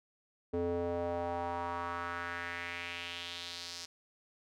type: tone with band-pass filter sweep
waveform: square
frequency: 86.5 Hz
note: F2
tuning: 16 cents flat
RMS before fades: -38 dBFS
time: 0.53-3.86 s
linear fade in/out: 10 ms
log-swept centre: 400 to 5300 Hz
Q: 2.7
effects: none